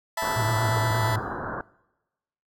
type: chord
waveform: 30% pulse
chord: E suspended fourth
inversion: none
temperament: just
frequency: 659.3 / 879 / 988.9 Hz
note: E5 / A5 / B5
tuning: 0 / -2 / +2 cents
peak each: -28 dBFS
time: 0.17-1.16 s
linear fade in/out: 5 ms
type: low-pass noise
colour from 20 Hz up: white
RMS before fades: -32 dBFS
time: 0.22-1.61 s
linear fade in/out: 0 ms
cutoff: 1600 Hz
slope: 96 dB/octave
type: tone with vibrato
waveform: triangle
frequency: 111.7 Hz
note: A2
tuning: 27 cents sharp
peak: -22 dBFS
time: 0.36-1.19 s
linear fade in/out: 5 ms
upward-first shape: sine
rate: 8.5 Hz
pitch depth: 86 cents each way
effects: noise-tail reverb RT60 1.0 s tail -23 dB re dry